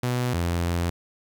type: tone pair in turn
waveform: sawtooth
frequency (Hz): 123.9 / 86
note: B2 / F2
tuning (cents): +6 / -26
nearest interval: tritone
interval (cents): 632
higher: first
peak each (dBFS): -19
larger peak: neither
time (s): 0.03-0.34 / 0.34-0.9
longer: second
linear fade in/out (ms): 5
effects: 10-bit